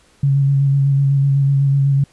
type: tone with vibrato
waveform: sine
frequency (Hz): 138.59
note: C#3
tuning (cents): 0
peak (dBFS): -11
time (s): 0.23-2.04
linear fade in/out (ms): 5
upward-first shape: square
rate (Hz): 8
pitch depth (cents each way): 17
effects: pink hiss -53 dBFS RMS until 2.12 s + resampled to 24000 Hz